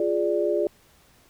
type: chord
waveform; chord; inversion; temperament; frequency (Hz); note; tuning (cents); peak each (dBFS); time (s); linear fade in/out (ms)
sine; D diminished; first; equal; 349.2 / 415.3 / 587.3; F4 / Ab4 / D5; 0 / 0 / 0; -25; 0-0.67; 2
effects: pink hiss -58 dBFS RMS until 1.29 s